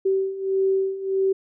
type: beating tone pair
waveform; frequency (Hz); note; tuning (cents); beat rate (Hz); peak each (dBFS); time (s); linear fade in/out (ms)
sine; 384 / 385.6; G4 / G4; -36 / -28; 1.6; -25 / -21; 0.05-1.33; 10
effects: none